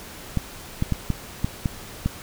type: clicks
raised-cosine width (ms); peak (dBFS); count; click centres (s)
5; -9; 7; 0.373 / 0.824 / 0.923 / 1.103 / 1.445 / 1.658 / 2.06
effects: pink hiss -40 dBFS RMS until 2.22 s